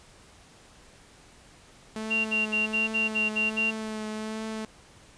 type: tone with vibrato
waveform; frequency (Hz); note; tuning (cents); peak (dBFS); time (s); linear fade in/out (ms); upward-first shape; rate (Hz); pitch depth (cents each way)
sawtooth; 217.7; A3; -18; -28; 1.96-4.65; 2; triangle; 1.3; 22
type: tone bursts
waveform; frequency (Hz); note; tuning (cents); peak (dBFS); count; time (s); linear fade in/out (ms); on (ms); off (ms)
sine; 2764; F7; -19; -23; 8; 2.1-3.713; 20; 150; 59
effects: pink hiss -54 dBFS RMS until 5.17 s + resampled to 22050 Hz